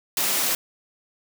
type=high-pass noise; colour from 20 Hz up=white; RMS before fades=-23 dBFS; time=0.17-0.55 s; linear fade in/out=2 ms; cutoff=170 Hz; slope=24 dB/octave; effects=none